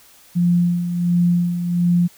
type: tone with tremolo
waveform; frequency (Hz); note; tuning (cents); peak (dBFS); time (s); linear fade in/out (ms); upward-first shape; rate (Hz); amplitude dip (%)
sine; 174.61; F3; 0; -12; 0.35-2.08; 20; sine; 1.4; 60
effects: white hiss -49 dBFS RMS until 2.17 s